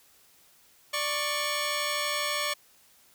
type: tone pair together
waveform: 10% pulse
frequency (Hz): 589 / 1105.8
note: D5 / C#6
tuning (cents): +5 / -5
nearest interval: major seventh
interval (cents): 1090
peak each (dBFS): -22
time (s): 0.93-2.54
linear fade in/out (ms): 10
effects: white hiss -60 dBFS RMS until 3.14 s